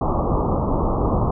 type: low-pass noise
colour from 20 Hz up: pink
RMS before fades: -20 dBFS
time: 0.01-1.31 s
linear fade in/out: 5 ms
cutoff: 1200 Hz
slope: 96 dB/octave
effects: none